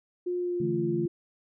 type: tone with pitch glide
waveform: sine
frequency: 356.5 to 346 Hz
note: F4 to F4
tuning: +36 to -16 cents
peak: -27 dBFS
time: 0.26-1.08 s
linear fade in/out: 10 ms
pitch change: -52 cents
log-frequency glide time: 0.38-0.81 s
type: chord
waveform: sine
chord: D suspended second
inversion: none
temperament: equal with one note detuned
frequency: 144.56 / 164.81 / 220 Hz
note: D3 / E3 / A3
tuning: -27 / 0 / 0 cents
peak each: -33 dBFS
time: 0.6-1.06 s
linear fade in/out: 5 ms
effects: none